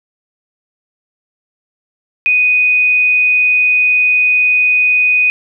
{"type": "tone", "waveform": "sine", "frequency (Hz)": 2489, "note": "D#7", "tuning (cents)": 0, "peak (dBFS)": -8, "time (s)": [2.26, 5.3], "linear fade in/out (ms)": 0, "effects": []}